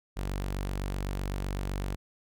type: tone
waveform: sawtooth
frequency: 47.87 Hz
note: G1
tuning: 40 cents flat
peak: -27 dBFS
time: 0.16-1.96 s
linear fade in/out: 20 ms
effects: none